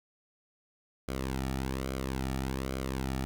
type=tone with flanger; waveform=sawtooth; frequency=66 Hz; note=C2; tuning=16 cents sharp; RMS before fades=-34 dBFS; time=1.08-3.25 s; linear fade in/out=0 ms; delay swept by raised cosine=1.1 to 1.95 ms; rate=1.2 Hz; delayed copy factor=-0.65; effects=none